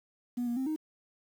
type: tone with pitch steps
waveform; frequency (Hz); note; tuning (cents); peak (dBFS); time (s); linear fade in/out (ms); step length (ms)
sine; 243.6 / 238.2 / 263.4 / 310.8; B3 / A#3 / C4 / D#4; -24 / +38 / +12 / -2; -28; 0.37-0.762; 10; 98
effects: tanh soft clip ceiling -26 dBFS + 9-bit